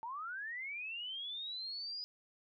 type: linear sweep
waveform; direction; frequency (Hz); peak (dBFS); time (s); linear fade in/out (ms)
sine; up; 880 to 4978; -40; 0.03-2.04; 0
effects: none